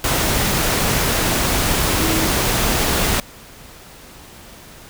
sine tone in noise, 321.8 Hz, E4, 42 cents flat, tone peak -22 dBFS, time 2-2.26 s, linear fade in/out 2 ms, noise pink, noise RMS -18 dBFS, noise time 0.04-3.2 s, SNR -7 dB, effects pink hiss -41 dBFS RMS until 4.89 s

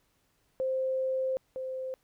sine tone pair in turn, 523.3 / 520.3 Hz, C5 / C5, 0 / -10 cents, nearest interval unison, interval 10 cents, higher first, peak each -27 / -33 dBFS, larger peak first, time 0.6-1.37 / 1.56-1.94 s, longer first, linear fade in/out 0 ms, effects pink hiss -72 dBFS RMS until 2.03 s

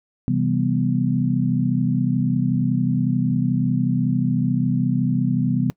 sine chord, C major seventh, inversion none, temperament equal, 130.81 / 164.81 / 196 / 246.9 Hz, C3 / E3 / G3 / B3, 0 / 0 / 0 / 0 cents, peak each -22 / -24 / -24 / -22 dBFS, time 0.28-5.7 s, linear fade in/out 0 ms, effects noise-tail reverb RT60 0.1 s tail -22 dB re dry

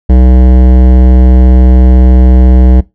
sine tone with hard clipping, 63 Hz, B1, 35 cents sharp, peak -3 dBFS, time 0.09-2.81 s, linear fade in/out 10 ms, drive 16 dB, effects noise-tail reverb RT60 0.2 s tail -20 dB re dry

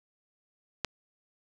click, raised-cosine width 0.2 ms, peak -11 dBFS, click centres 0.847 s, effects none

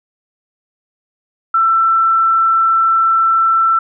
sine tone, 1337 Hz, E6, 24 cents sharp, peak -9 dBFS, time 1.54-3.79 s, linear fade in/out 5 ms, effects none

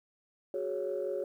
sine chord, F# suspended second, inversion none, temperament equal, 370 / 415.3 / 554.4 Hz, F#4 / G#4 / C#5, 0 / 0 / 0 cents, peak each -36 / -36 / -34 dBFS, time 0.54-1.24 s, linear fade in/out 2 ms, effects tanh soft clip ceiling -24 dBFS + 11-bit

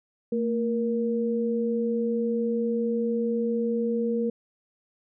sine tone pair together, 226.8 / 471.2 Hz, A#3 / A#4, -47 / +19 cents, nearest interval octave + minor second, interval 1266 cents, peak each -26 dBFS, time 0.32-4.3 s, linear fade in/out 5 ms, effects none

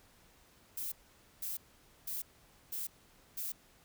violet noise bursts, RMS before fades -39 dBFS, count 5, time 0.77-3.52 s, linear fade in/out 5 ms, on 150 ms, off 500 ms, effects pink hiss -64 dBFS RMS until 3.84 s

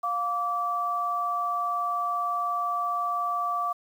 sine tone pair together, 705 / 1159.3 Hz, F5 / D6, +16 / -23 cents, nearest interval major sixth, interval 861 cents, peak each -31 / -26 dBFS, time 0.03-3.73 s, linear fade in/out 10 ms, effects 9-bit

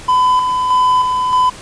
triangle tone with tremolo, 1007 Hz, B5, 33 cents sharp, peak -7 dBFS, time 0.08-1.5 s, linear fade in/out 10 ms, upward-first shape square, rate 1.6 Hz, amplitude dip 40%, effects pink hiss -34 dBFS RMS until 1.61 s + resampled to 22050 Hz

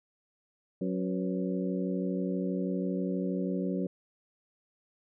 harmonic tone with a mistuned harmonic, 92.5 Hz, F#2, in tune, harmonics 2 / 3 / 4 / 5 / 6, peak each -31 / -35 / -37 / -39 / -41 dBFS, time 0.81-3.87 s, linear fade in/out 5 ms, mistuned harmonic 5, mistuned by +96 cents, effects none

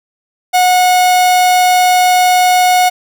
45% pulse tone, 729 Hz, F#5, 26 cents flat, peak -7 dBFS, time 0.53-2.9 s, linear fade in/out 20 ms, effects none

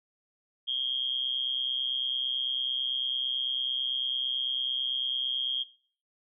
sine tone with amplitude modulation, 3242 Hz, G#7, 42 cents flat, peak -24 dBFS, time 0.67-5.64 s, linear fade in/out 20 ms, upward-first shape sine, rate 129 Hz, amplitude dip 80%, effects noise-tail reverb RT60 0.5 s tail -22 dB re dry

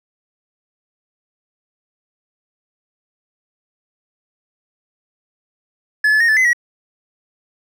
triangle tone with pitch steps, 1716 / 1726 / 1853 / 1745 / 2036 / 1917 Hz, A6 / A6 / A#6 / A6 / C7 / A#6, -44 / -34 / -11 / -15 / -48 / +48 cents, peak -9 dBFS, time 6.04-6.532 s, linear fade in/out 5 ms, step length 82 ms, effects none

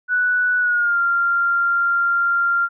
sine tone with pitch glide, 1480 to 1388.9 Hz, F#6 to F6, 0 to -10 cents, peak -15 dBFS, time 0.08-2.69 s, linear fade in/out 50 ms, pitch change -110 cents, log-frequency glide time 0.59-0.99 s, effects none

